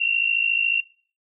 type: tone pair together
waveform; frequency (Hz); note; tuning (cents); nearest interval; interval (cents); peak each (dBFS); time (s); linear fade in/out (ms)
sine; 2710 / 2764; E7 / F7; +47 / -19; unison; 34; -23 / -21; 0-0.81; 10
effects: noise-tail reverb RT60 0.4 s tail -18 dB re dry